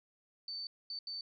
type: tone bursts at uneven times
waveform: sine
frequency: 4546 Hz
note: C#8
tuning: 43 cents sharp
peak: -39 dBFS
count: 3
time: 0.48-0.67 / 0.9-0.99 / 1.07-1.21 s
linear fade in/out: 2 ms
effects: none